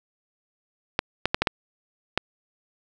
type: clicks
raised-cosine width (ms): 0.3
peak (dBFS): -4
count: 6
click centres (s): 0.991 / 1.256 / 1.345 / 1.42 / 1.472 / 2.176
effects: none